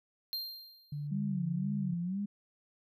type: tone with exponential decay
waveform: square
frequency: 4186 Hz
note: C8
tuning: in tune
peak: -33 dBFS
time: 0.33-1.07 s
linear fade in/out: 0 ms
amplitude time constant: 160 ms
type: tone with pitch glide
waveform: sine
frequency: 146.1 to 144.59 Hz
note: D3 to D3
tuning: -9 to -27 cents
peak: -35 dBFS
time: 0.92-1.94 s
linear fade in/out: 5 ms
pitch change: -18 cents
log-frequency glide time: 1.28-1.35 s
type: tone with vibrato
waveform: sine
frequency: 186.8 Hz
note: F#3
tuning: 17 cents sharp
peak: -32 dBFS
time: 1.11-2.26 s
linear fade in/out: 10 ms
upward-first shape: sine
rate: 2 Hz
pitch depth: 150 cents each way
effects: none

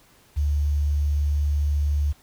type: tone with quantisation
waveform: sine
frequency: 73 Hz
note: D2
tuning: 10 cents flat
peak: -19 dBFS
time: 0.36-2.13 s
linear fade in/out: 20 ms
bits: 8
effects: pink hiss -56 dBFS RMS until 2.22 s

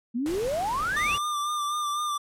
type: exponential sweep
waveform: sine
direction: up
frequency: 224 to 2960 Hz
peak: -25 dBFS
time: 0.14-1.17 s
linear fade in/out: 20 ms
type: noise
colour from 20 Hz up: pink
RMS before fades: -38 dBFS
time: 0.26-1.18 s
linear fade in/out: 0 ms
type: tone with vibrato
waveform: square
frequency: 1190 Hz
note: D6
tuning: 22 cents sharp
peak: -27 dBFS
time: 0.96-2.18 s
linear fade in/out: 10 ms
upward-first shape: sine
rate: 4 Hz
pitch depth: 33 cents each way
effects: low-pass 12000 Hz 12 dB/octave

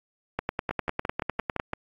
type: two click trains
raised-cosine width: 0.5 ms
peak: -14 / -11 dBFS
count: 7 / 13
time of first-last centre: 0.71-1.734 / 0.39-1.598 s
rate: 5.86 / 9.93 Hz
effects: AAC 64 kbps

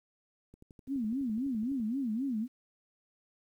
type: click train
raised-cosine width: 3 ms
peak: -40 dBFS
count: 16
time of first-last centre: 0.54-1.801 s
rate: 11.9 Hz
type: tone with vibrato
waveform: sine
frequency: 243.7 Hz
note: B3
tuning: 23 cents flat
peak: -30 dBFS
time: 0.87-2.48 s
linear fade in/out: 50 ms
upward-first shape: sine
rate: 3.8 Hz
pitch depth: 240 cents each way
effects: 11-bit

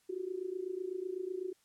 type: tone with amplitude modulation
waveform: sine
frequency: 370 Hz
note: F#4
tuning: in tune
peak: -32 dBFS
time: 0.09-1.53 s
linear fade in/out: 10 ms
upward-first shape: sine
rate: 28 Hz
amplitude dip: 85%
effects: white hiss -71 dBFS RMS until 1.64 s + low-pass 11000 Hz 12 dB/octave

